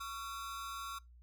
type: ring-modulated tone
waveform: 45% pulse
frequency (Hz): 1241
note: D#6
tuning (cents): -5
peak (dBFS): -38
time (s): 0-0.99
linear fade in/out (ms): 10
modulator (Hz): 123
effects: noise-tail reverb RT60 0.2 s tail -23 dB re dry + added 60 Hz sine -56 dBFS peak until 1.22 s